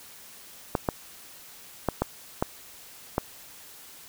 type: clicks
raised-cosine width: 1 ms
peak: -9 dBFS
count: 6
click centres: 0.752 / 0.888 / 1.887 / 2.02 / 2.425 / 3.181 s
effects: white hiss -48 dBFS RMS until 4.08 s